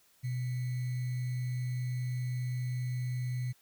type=tone with sample-and-hold; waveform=sine; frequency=125.1 Hz; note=B2; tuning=23 cents sharp; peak=-31 dBFS; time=0.23-3.53 s; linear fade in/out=20 ms; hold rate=2100 Hz; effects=white hiss -66 dBFS RMS until 3.61 s